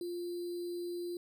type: tone with sample-and-hold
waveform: sine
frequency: 349.2 Hz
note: F4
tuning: in tune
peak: -36 dBFS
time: 0.01-1.17 s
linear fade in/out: 2 ms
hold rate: 4410 Hz
effects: none